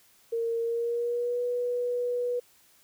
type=tone with pitch glide; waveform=sine; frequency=461.4 to 488.3 Hz; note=A#4 to B4; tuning=-18 to -20 cents; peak=-26 dBFS; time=0.32-2.4 s; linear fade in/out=10 ms; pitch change=+98 cents; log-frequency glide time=0.6-1.42 s; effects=white hiss -61 dBFS RMS until 2.83 s